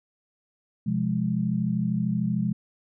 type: chord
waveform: sine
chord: F minor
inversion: second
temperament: equal with one note detuned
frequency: 127.46 / 174.61 / 207.7 Hz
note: C3 / F3 / Ab3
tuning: -45 / 0 / 0 cents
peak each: -29 / -27 / -26 dBFS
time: 0.86-2.53 s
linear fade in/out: 10 ms
effects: none